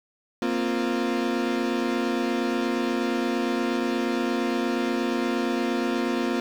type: chord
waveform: 35% pulse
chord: Bb suspended second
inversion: none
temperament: equal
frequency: 233.1 / 261.6 / 349.2 Hz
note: Bb3 / C4 / F4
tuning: 0 / 0 / 0 cents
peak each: -26 dBFS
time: 0.42-6.4 s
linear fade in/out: 2 ms
effects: low-pass 5000 Hz 12 dB/octave + 8-bit